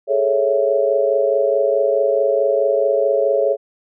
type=chord; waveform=sine; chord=A major seventh; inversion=third; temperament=equal; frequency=415.3 / 440 / 554.4 / 659.3 Hz; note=G#4 / A4 / C#5 / E5; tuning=0 / 0 / 0 / 0 cents; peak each=-20 / -22 / -16 / -22 dBFS; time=0.07-3.57 s; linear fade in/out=50 ms; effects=none